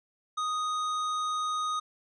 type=tone with hard clipping; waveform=triangle; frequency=1244.5 Hz; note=D#6; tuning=in tune; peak=-30 dBFS; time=0.37-1.8 s; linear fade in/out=10 ms; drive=15 dB; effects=resampled to 22050 Hz